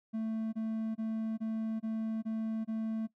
triangle tone bursts, 221.6 Hz, A3, 13 cents sharp, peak -30 dBFS, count 7, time 0.13-3.074 s, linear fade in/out 20 ms, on 400 ms, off 24 ms, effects noise-tail reverb RT60 0.1 s tail -20 dB re dry

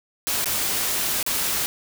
white noise with dropouts, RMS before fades -24 dBFS, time 0.27-1.66 s, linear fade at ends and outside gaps 0 ms, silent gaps 0.444-0.458 / 1.228-1.264 s, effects none

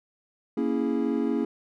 triangle chord, A# half-diminished seventh, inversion none, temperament equal, 233.1 / 277.2 / 329.6 / 415.3 Hz, A#3 / C#4 / E4 / G#4, 0 / 0 / 0 / 0 cents, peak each -26 / -26 / -28 / -29 dBFS, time 0.57-1.45 s, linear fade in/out 5 ms, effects none

